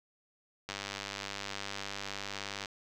click train, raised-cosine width 0.2 ms, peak -20 dBFS, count 197, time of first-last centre 0.69-2.658 s, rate 99.6 Hz, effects none

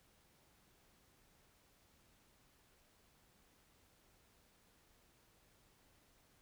silence, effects pink hiss -71 dBFS RMS until 6.41 s

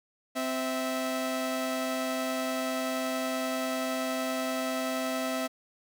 sawtooth tone pair together, 259.5 / 654 Hz, C4 / E5, -14 / -14 cents, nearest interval octave + major third, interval 1600 cents, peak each -28 dBFS, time 0.35-5.48 s, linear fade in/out 20 ms, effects none

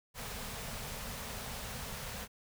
pink band-stop noise, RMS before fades -42 dBFS, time 0.14-2.28 s, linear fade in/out 50 ms, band 260 to 400 Hz, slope 96 dB/octave, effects none

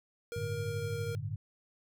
square tone with pitch glide, 471.4 to 467.6 Hz, A#4 to A#4, +19 to +5 cents, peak -38 dBFS, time 0.32-1.15 s, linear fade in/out 0 ms, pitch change -14 cents, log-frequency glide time 0.45-0.96 s
sine chord, G suspended second, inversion none, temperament just, 98 / 110.25 / 147 Hz, G2 / A2 / D3, 0 / +4 / +2 cents, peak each -39 / -38 / -40 dBFS, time 0.36-1.36 s, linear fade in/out 5 ms
effects none

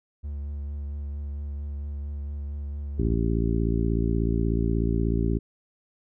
triangle tone with vibrato, 71.9 Hz, D2, 36 cents flat, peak -28 dBFS, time 0.23-3.17 s, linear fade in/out 20 ms, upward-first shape triangle, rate 4.4 Hz, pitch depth 27 cents each way
harmonic tone, 56.5 Hz, A1, 47 cents sharp, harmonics 1 / 2 / 3 / 4 / 5 / 6 / 7, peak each -25 / -28 / -30 / -31 / -32 / -33 / -33 dBFS, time 2.98-5.39 s, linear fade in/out 20 ms
effects none

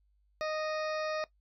harmonic tone, 620 Hz, D#5, 6 cents flat, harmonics 1 / 2 / 3 / 4 / 6 / 7 / 8 / 9, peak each -33 / -39 / -43 / -45 / -49 / -50 / -51 / -52 dBFS, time 0.41-1.24 s, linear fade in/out 0 ms, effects noise-tail reverb RT60 0.1 s tail -17 dB re dry + added 50 Hz sine -67 dBFS peak until 1.4 s

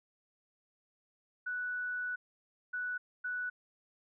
sine tone bursts at uneven times, 1480 Hz, F#6, in tune, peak -34 dBFS, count 3, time 1.46-2.16 / 2.73-2.98 / 3.24-3.5 s, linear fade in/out 10 ms, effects none

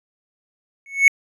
triangle tone with exponential growth, 2208 Hz, C#7, 7 cents flat, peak -3 dBFS, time 0.86-1.08 s, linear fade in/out 1 ms, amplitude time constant 47 ms, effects resampled to 32000 Hz

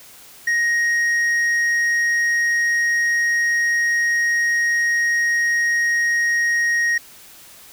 sine tone with tanh clipping, 1875 Hz, A#6, 10 cents sharp, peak -17 dBFS, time 0.47-6.98 s, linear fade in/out 5 ms, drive 6 dB, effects white hiss -44 dBFS RMS until 7.72 s

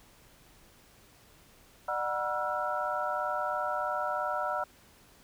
sine tone cluster, 601 / 742 / 963 / 1336 / 1439 Hz, D5 / F#5 / B5 / E6 / F#6, +40 / +5 / -44 / +23 / -49 cents, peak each -35 / -35 / -36 / -34 / -40 dBFS, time 1.88-4.64 s, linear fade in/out 5 ms, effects pink hiss -59 dBFS RMS until 5.23 s

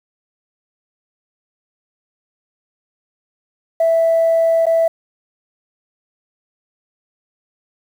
sine tone with dropouts, 659 Hz, E5, 1 cent flat, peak -10 dBFS, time 3.8-4.88 s, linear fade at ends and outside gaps 5 ms, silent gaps 4.657-4.666 s, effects tanh soft clip ceiling -7 dBFS + 7-bit

